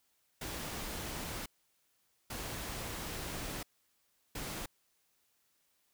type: noise bursts at uneven times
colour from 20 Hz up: pink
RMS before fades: -41 dBFS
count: 3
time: 0.41-1.46 / 2.3-3.63 / 4.35-4.66 s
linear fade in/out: 5 ms
effects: white hiss -75 dBFS RMS until 5.93 s